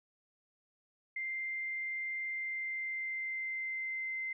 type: tone with pitch glide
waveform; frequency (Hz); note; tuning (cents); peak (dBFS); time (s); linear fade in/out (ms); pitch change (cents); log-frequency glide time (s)
sine; 2093 to 2074; C7 to C7; 0 to -16; -35; 1.16-4.33; 5; -16; 2.22-4.19
effects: none